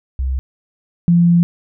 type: tone pair in turn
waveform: sine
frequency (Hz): 65.41 / 172.07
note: C2 / F3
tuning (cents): 0 / -25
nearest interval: octave + perfect fourth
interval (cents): 1675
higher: second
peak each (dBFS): -16 / -8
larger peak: second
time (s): 0.19-0.39 / 1.08-1.43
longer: second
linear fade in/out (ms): 0
effects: none